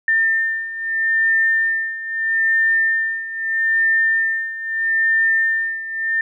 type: beating tone pair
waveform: sine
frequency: 1801 / 1801.78 Hz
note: A6 / A6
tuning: +40 / +41 cents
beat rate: 0.78 Hz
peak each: -17 / -21 dBFS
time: 0.08-6.21 s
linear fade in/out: 2 ms
effects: none